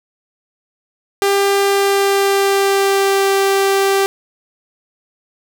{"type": "tone with pitch glide", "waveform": "sawtooth", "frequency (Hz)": [397.5, 391.8], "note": ["G4", "G4"], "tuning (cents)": [24, -1], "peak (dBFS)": -8, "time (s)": [1.22, 4.06], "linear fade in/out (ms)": 0, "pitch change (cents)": -25, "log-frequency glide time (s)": [1.63, 3.3], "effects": []}